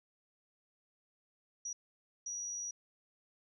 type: tone bursts at uneven times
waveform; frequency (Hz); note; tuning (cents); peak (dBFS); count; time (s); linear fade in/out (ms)
sine; 5800; F#8; -35; -38; 2; 1.65-1.73 / 2.26-2.71; 5
effects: none